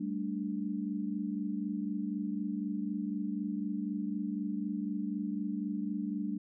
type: chord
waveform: sine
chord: G suspended second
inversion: none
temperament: equal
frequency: 196 / 220 / 293.7 Hz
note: G3 / A3 / D4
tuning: 0 / 0 / 0 cents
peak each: -36 / -37 / -37 dBFS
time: 0-6.38 s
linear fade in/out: 10 ms
effects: none